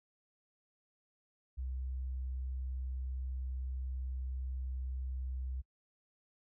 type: tone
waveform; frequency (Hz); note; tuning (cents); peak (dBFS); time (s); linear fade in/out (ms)
sine; 64.4; C2; -27; -36; 1.57-5.62; 20
effects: noise-tail reverb RT60 0.1 s tail -26 dB re dry